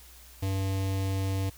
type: tone with notch filter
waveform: square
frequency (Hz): 96.5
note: G2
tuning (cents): -27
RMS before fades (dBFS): -29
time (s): 0.42-1.5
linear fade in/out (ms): 10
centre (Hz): 1400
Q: 1.6
effects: added 60 Hz sine -52 dBFS peak until 1.57 s + white hiss -53 dBFS RMS until 1.57 s